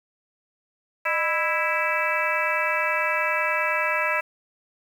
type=harmonic tone with a mistuned harmonic; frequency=329.6 Hz; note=E4; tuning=in tune; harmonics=2 / 3 / 4 / 5 / 6 / 7 / 8; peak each=-29 / -29 / -29 / -29 / -29 / -29 / -29 dBFS; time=1.05-4.21 s; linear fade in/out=10 ms; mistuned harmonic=2; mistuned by=-130 cents; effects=8-bit